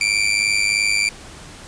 sawtooth tone with amplitude modulation, 2349 Hz, D7, in tune, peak -9 dBFS, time 0.01-1.09 s, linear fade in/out 2 ms, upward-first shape sine, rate 103 Hz, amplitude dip 80%, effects pink hiss -39 dBFS RMS until 1.67 s + resampled to 22050 Hz

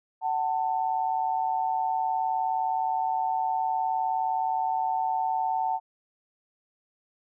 sine tone pair together, 750.6 / 890 Hz, F#5 / A5, +25 / +20 cents, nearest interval minor third, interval 295 cents, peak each -27 dBFS, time 0.21-5.8 s, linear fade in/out 50 ms, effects none

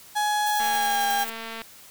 35% pulse tone with pitch glide, 839 to 805.8 Hz, G#5 to G5, +17 to +48 cents, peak -20 dBFS, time 0.15-1.25 s, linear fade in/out 20 ms, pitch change -69 cents, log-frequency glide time 0.54-1.06 s
violet noise with tremolo, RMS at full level -33 dBFS, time 0.46-1.3 s, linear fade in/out 5 ms, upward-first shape square, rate 11 Hz, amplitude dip 40%
click train, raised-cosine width 0.3 ms, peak -20 dBFS, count 231, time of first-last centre 0.6-1.618 s, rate 226 Hz
effects white hiss -48 dBFS RMS until 1.9 s

